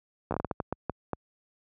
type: slowing click train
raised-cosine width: 1 ms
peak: -15 dBFS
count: 11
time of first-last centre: 0.31-1.133 s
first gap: 13 ms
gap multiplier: 1.38
effects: high-pass 60 Hz 12 dB/octave